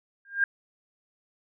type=tone with exponential growth; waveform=sine; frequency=1606 Hz; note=G6; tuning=41 cents sharp; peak=-16 dBFS; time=0.25-0.44 s; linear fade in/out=2 ms; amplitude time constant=40 ms; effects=none

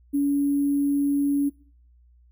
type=tone with sample-and-hold; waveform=sine; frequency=283.4 Hz; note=C#4; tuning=38 cents sharp; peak=-19 dBFS; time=0.13-1.5 s; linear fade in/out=20 ms; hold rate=11025 Hz; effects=noise-tail reverb RT60 0.5 s tail -23 dB re dry + added 60 Hz sine -53 dBFS peak until 2.31 s

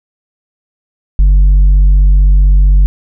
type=tone with tanh clipping; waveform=triangle; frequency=47.82 Hz; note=G1; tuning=42 cents flat; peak=-4 dBFS; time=1.19-2.86 s; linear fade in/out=0 ms; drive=8 dB; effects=none

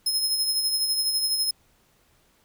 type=tone with tremolo; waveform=sawtooth; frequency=5150 Hz; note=E8; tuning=41 cents flat; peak=-18 dBFS; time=0.06-1.51 s; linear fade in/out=5 ms; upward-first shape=sine; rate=12 Hz; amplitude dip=45%; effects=pink hiss -63 dBFS RMS until 2.44 s

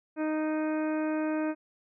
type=harmonic tone; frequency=310 Hz; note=D#4; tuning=6 cents flat; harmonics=1 / 2 / 3 / 4 / 5 / 6 / 7 / 8; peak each=-28 / -34 / -41 / -44 / -42 / -50 / -51 / -48 dBFS; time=0.16-1.55 s; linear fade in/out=50 ms; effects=none

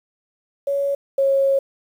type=tone pair in turn; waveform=sine; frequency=560 / 546.3 Hz; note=C#5 / C#5; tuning=+18 / -25 cents; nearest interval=unison; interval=43 cents; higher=first; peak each=-18 / -14 dBFS; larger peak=second; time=0.67-0.95 / 1.18-1.59 s; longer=second; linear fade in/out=5 ms; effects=8-bit

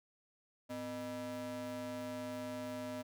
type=ring-modulated tone; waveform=square; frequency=179.7 Hz; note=F3; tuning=50 cents sharp; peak=-38 dBFS; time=0.69-3.03 s; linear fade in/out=20 ms; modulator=434 Hz; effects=none

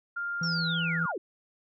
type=tone with pitch glide; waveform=sine; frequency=1400 to 1422 Hz; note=F6 to F6; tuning=+4 to +31 cents; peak=-30 dBFS; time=0.16-1.12 s; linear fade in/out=10 ms; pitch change=+27 cents; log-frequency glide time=0.43-0.72 s
type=tone with vibrato; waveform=triangle; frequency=166.4 Hz; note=E3; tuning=17 cents sharp; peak=-28 dBFS; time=0.41-1.06 s; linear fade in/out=5 ms; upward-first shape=triangle; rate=3.2 Hz; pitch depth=10 cents each way
type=linear sweep; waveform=sine; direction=down; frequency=5640 to 293.7 Hz; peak=-31 dBFS; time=0.43-1.18 s; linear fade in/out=5 ms
effects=none

